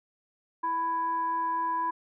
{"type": "tone with frequency modulation", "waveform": "sine", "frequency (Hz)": 994, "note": "B5", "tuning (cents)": 11, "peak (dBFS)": -26, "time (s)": [0.63, 1.91], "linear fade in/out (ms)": 10, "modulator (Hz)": 664, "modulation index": 0.32, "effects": []}